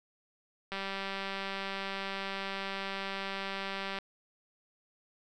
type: click train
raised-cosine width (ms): 0.3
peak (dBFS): -21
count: 638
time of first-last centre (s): 0.72-3.987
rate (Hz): 195
effects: none